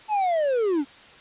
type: linear sweep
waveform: triangle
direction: down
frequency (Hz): 876 to 261.6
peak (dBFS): -18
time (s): 0.08-0.85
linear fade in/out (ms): 50
effects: white hiss -48 dBFS RMS until 1.2 s + resampled to 8000 Hz